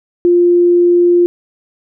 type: tone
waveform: sine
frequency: 349.9 Hz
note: F4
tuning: 3 cents sharp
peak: -6 dBFS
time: 0.25-1.26 s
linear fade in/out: 0 ms
effects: none